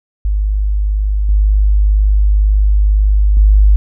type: tone with level steps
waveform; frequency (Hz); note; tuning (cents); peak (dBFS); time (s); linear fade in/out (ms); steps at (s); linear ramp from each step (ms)
sine; 51; G#1; -31; -11 / -7 / -4; 0.25-3.76; 0; 1.29 / 3.37; 2
effects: none